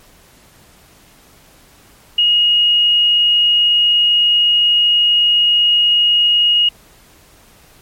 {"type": "tone", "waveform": "sine", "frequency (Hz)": 2876, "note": "F#7", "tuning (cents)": -50, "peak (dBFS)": -9, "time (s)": [2.18, 6.69], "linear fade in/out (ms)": 5, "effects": ["pink hiss -47 dBFS RMS until 7.81 s", "MP3 64 kbps"]}